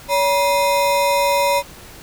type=ring-modulated tone; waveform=square; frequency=763 Hz; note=G5; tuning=47 cents flat; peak=-12 dBFS; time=0.08-1.63 s; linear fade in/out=50 ms; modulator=198 Hz; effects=pink hiss -40 dBFS RMS until 2.02 s